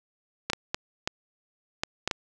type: clicks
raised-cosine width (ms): 0.2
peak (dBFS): -9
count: 7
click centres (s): 0.5 / 0.533 / 0.745 / 1.075 / 1.835 / 2.076 / 2.112
effects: none